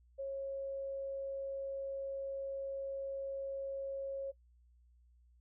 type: tone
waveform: sine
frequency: 546 Hz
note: C#5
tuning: 26 cents flat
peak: -37 dBFS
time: 0.18-4.32 s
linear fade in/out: 20 ms
effects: noise-tail reverb RT60 0.1 s tail -23 dB re dry + added 60 Hz sine -63 dBFS peak until 5.4 s